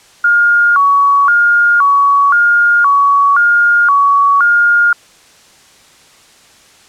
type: tone with vibrato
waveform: sine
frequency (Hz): 1263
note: D#6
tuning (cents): +26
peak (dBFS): -6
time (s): 0.24-4.93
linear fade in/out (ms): 5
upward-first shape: square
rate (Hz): 0.96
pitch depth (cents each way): 200
effects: white hiss -44 dBFS RMS until 6.88 s + low-pass 8000 Hz 12 dB/octave